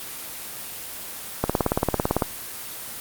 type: click train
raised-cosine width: 1 ms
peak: -5 dBFS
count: 15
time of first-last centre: 1.44-2.222 s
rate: 17.9 Hz
effects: white hiss -35 dBFS RMS until 3 s + Opus 24 kbps